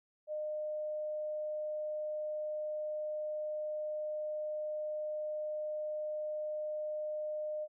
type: tone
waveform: sine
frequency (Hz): 609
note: D#5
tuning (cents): -37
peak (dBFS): -35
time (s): 0.27-7.68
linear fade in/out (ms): 50
effects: none